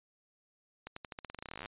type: accelerating click train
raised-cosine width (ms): 0.3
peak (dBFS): -26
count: 23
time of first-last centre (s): 0.87-1.659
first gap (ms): 94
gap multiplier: 0.89
effects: resampled to 8000 Hz